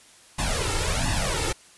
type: noise with flanger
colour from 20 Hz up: pink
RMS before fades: -25 dBFS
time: 0.38-1.53 s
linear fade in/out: 10 ms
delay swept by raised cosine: 1.1 to 2.3 ms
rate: 1.4 Hz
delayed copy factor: +0.9
effects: white hiss -52 dBFS RMS until 1.77 s + resampled to 24000 Hz